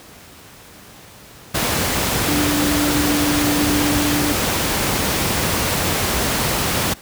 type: tone in noise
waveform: sine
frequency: 293.7 Hz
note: D4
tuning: in tune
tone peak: -18 dBFS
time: 2.28-4.33 s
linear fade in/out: 10 ms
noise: pink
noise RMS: -19 dBFS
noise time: 1.54-6.94 s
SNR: -2 dB
effects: pink hiss -42 dBFS RMS until 7.01 s + high-pass 60 Hz 12 dB/octave